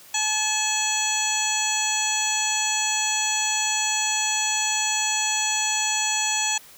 harmonic tone with a mistuned harmonic, 860 Hz, A5, 40 cents flat, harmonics 1 / 2 / 3 / 4 / 5 / 7 / 8 / 9, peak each -29 / -33 / -29 / -30 / -32 / -29 / -28 / -29 dBFS, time 0.14-6.58 s, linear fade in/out 5 ms, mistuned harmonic 4, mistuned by -61 cents, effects white hiss -48 dBFS RMS until 6.77 s

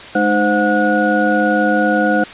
sine tone cluster, 210.4 / 308.2 / 518 / 724 / 1456 Hz, G#3 / D#4 / C5 / F#5 / F#6, +23 / -16 / -17 / -38 / -28 cents, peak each -18 dBFS, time 0.15-2.24 s, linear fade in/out 5 ms, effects white hiss -33 dBFS RMS until 2.33 s + resampled to 8000 Hz

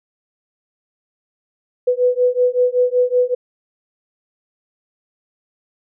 sine beating tone pair, 493.9 / 499.2 Hz, B4 / B4, 0 / +19 cents, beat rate 5.3 Hz, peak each -16 dBFS, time 1.87-3.35 s, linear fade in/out 10 ms, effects none

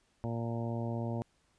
harmonic tone with a mistuned harmonic, 116.54 Hz, A#2, in tune, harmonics 1 / 2 / 3 / 4 / 5 / 6 / 7 / 8, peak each -35 / -38 / -43 / -46 / -43 / -47 / -50 / -49 dBFS, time 0.24-1.22 s, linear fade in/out 0 ms, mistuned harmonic 8, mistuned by -29 cents, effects pink hiss -72 dBFS RMS until 1.58 s + resampled to 22050 Hz

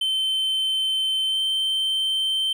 triangle tone with pitch glide, 3087 to 3110 Hz, G7 to G7, -27 to -14 cents, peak -19 dBFS, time 0.01-2.53 s, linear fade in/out 5 ms, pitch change +13 cents, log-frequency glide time 1.28-1.38 s, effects none

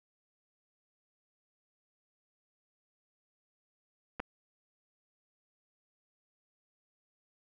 clicks, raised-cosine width 0.5 ms, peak -25 / -20 dBFS, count 2, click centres 4.197 / 4.201 s, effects none

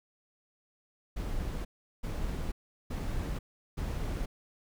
brown noise bursts, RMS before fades -34 dBFS, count 4, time 1.16-4.26 s, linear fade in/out 10 ms, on 490 ms, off 380 ms, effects none

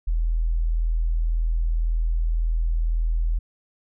sine tone, 40.94 Hz, E1, 11 cents flat, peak -19 dBFS, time 0.07-3.39 s, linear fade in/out 10 ms, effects none

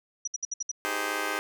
sine tone bursts, 5840 Hz, F#8, 24 cents flat, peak -28 dBFS, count 6, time 0.25-0.715 s, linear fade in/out 5 ms, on 25 ms, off 63 ms
10% pulse chord, Ab major seventh, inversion second, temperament just, 311.5 / 389.3 / 415.3 / 519.1 Hz, Eb4 / G4 / Ab4 / C5, +2 / -12 / 0 / -14 cents, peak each -27 dBFS, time 0.85-1.39 s, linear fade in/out 0 ms
effects none

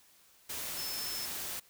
sine tone in noise, 5270 Hz, E8, 1 cent flat, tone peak -39 dBFS, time 0.77-1.26 s, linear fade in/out 10 ms, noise white, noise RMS -39 dBFS, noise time 0.49-1.6 s, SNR -3 dB, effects white hiss -63 dBFS RMS until 1.69 s

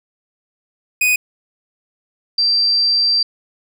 45% pulse / sine tone pair in turn, 2489 / 4699 Hz, D#7 / D8, 0 / 0 cents, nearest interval major seventh, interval 1100 cents, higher second, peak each -12 dBFS, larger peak neither, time 1.01-1.16 / 2.38-3.23 s, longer second, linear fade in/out 5 ms, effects none

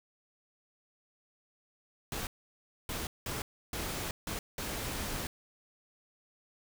pink noise bursts at uneven times, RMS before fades -37 dBFS, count 6, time 2.12-2.27 / 2.89-3.07 / 3.26-3.42 / 3.73-4.11 / 4.27-4.39 / 4.58-5.27 s, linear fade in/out 2 ms, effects none

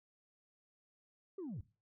sine linear sweep, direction down, 404.6 to 75 Hz, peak -39 dBFS, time 1.38-1.61 s, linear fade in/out 5 ms, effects noise-tail reverb RT60 0.3 s tail -18 dB re dry + tanh soft clip ceiling -39 dBFS

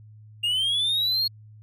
triangle linear sweep, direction up, 2794 to 4331 Hz, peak -20 dBFS, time 0.43-1.28 s, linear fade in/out 10 ms, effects added 107 Hz sine -45 dBFS peak until 1.62 s

